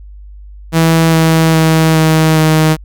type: tone with pitch steps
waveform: sawtooth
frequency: 163.3 / 161.7 / 160.12 / 158.56 / 157.01 Hz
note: E3 / E3 / D#3 / D#3 / D#3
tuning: -16 / -33 / +50 / +33 / +16 cents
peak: -3 dBFS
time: 0.72-2.77 s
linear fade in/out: 50 ms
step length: 410 ms
effects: added 50 Hz sine -30 dBFS peak until 2.84 s